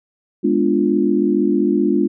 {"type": "chord", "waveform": "sine", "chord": "G# diminished seventh", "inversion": "none", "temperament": "equal", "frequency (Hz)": [207.7, 246.9, 293.7, 349.2], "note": ["G#3", "B3", "D4", "F4"], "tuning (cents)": [0, 0, 0, 0], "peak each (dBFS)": [-19, -21, -18, -18], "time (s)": [0.43, 2.08], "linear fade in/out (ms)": 20, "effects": []}